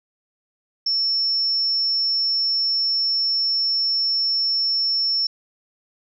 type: tone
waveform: sine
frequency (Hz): 5400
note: E8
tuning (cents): +41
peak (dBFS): -18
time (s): 0.86-5.27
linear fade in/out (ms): 5
effects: none